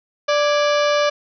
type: harmonic tone with a mistuned harmonic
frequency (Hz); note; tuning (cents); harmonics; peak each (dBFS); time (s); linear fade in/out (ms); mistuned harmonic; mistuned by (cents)
587.3; D5; 0; 1 / 2 / 3 / 4 / 5 / 6 / 7 / 8 / 9 / 10; -16 / -22 / -26 / -28 / -30 / -32 / -33 / -34 / -35 / -36; 0.28-1.1; 10; 3; -100
effects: none